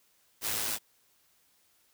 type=noise with amplitude modulation; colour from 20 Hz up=white; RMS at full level=-30 dBFS; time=0.41-0.79 s; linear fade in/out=50 ms; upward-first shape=sine; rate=108 Hz; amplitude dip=50%; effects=white hiss -68 dBFS RMS until 1.93 s